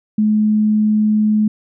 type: tone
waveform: sine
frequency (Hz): 213.4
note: G#3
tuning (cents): +47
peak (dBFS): -11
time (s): 0.18-1.48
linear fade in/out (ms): 5
effects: none